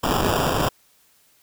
white noise with sample-and-hold, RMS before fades -21 dBFS, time 0.03-0.69 s, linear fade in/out 10 ms, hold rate 2100 Hz, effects white hiss -59 dBFS RMS until 1.42 s

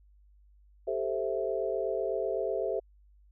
sine chord, A minor seventh, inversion third, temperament equal, 392 / 440 / 523.3 / 659.3 Hz, G4 / A4 / C5 / E5, 0 / 0 / 0 / 0 cents, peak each -34 dBFS, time 0.87-2.8 s, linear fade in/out 10 ms, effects added 50 Hz sine -57 dBFS peak until 3.31 s

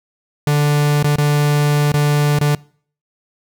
45% pulse tone with dropouts, 146.83 Hz, D3, in tune, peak -12 dBFS, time 0.47-2.55 s, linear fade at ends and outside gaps 2 ms, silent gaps 1.028-1.043 / 1.159-1.183 / 1.919-1.94 / 2.388-2.411 s, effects noise-tail reverb RT60 0.5 s tail -24 dB re dry

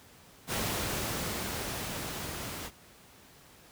pink noise with level ramp, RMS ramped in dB -31 to -39 dBFS, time 0.47-2.71 s, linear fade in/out 50 ms, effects pink hiss -56 dBFS RMS until 3.71 s + high-pass 60 Hz 12 dB/octave

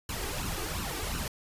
pink noise with flanger, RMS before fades -34 dBFS, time 0.09-1.28 s, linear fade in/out 2 ms, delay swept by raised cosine 0.71 to 2.61 ms, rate 2.8 Hz, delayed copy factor +0.65, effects resampled to 32000 Hz

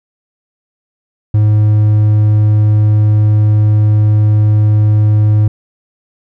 triangle tone, 106.1 Hz, G#2, 38 cents sharp, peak -4 dBFS, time 1.34-5.48 s, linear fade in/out 5 ms, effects none

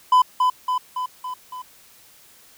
triangle tone with echo, 1006 Hz, B5, 32 cents sharp, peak -9 dBFS, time 0.12-0.22 s, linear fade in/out 5 ms, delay 280 ms, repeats 5, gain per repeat -4 dB, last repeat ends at 1.62 s, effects white hiss -51 dBFS RMS until 2.57 s

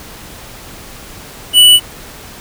square tone, 2960 Hz, F#7, in tune, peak -3 dBFS, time 1.53-1.8 s, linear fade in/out 50 ms, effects pink hiss -33 dBFS RMS until 2.4 s

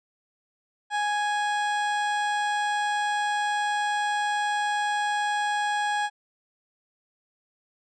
harmonic tone, 830.6 Hz, G#5, in tune, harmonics 1 / 2 / 3 / 4 / 5 / 6 / 7 / 9 / 10, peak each -25 / -29 / -41 / -37 / -46 / -49 / -50 / -45 / -46 dBFS, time 0.9-6.1 s, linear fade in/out 50 ms, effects none

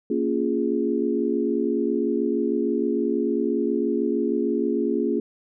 sine chord, Bb minor seventh, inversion none, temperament equal with one note detuned, 233.1 / 279.8 / 349.2 / 415.3 Hz, Bb3 / Db4 / F4 / Ab4, 0 / +16 / 0 / 0 cents, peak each -26 dBFS, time 0.1-5.2 s, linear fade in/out 5 ms, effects none

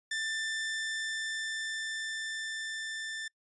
sawtooth tone with level ramp, 1777 Hz, A6, 17 cents sharp, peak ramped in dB -28 to -33 dBFS, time 0.11-3.28 s, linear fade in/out 5 ms, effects noise-tail reverb RT60 0.1 s tail -26 dB re dry + resampled to 22050 Hz

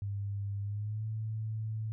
sine tone with pitch glide, 100.5 to 109.6 Hz, G2 to A2, +44 to -6 cents, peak -33 dBFS, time 0.02-1.92 s, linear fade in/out 0 ms, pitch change +150 cents, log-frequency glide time 0.61-1.06 s, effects none

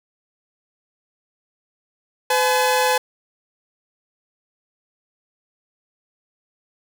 sawtooth tone pair together, 506.6 / 852 Hz, B4 / G#5, +44 / +44 cents, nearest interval major sixth, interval 900 cents, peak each -15 dBFS, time 2.3-2.98 s, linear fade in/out 5 ms, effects none

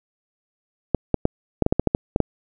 clicks, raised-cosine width 2 ms, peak -3 dBFS, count 11, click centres 0.947 / 1.143 / 1.254 / 1.623 / 1.664 / 1.725 / 1.796 / 1.873 / 1.949 / 2.161 / 2.203 s, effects none

